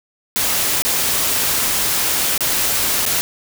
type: noise with dropouts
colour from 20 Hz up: white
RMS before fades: -18 dBFS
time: 0.36-3.21 s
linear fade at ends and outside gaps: 0 ms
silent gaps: 0.821-0.85 / 2.378-2.407 / 3.054-3.063 s
effects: none